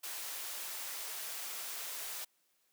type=high-pass noise; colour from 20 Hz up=white; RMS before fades=-42 dBFS; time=0.03-2.25 s; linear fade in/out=10 ms; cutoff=520 Hz; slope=12 dB/octave; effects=white hiss -75 dBFS RMS until 2.72 s + high-pass 150 Hz 12 dB/octave